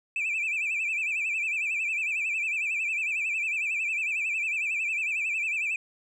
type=tone with vibrato; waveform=sine; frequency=2489 Hz; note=D#7; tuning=in tune; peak=-24 dBFS; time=0.16-5.76 s; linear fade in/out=2 ms; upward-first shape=sine; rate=11 Hz; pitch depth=120 cents each way; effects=tanh soft clip ceiling -24 dBFS + 11-bit